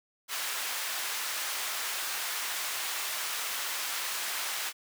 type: high-pass noise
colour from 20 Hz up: pink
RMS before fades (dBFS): -34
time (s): 0.28-4.73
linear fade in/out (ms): 50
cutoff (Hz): 1200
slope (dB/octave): 12
effects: none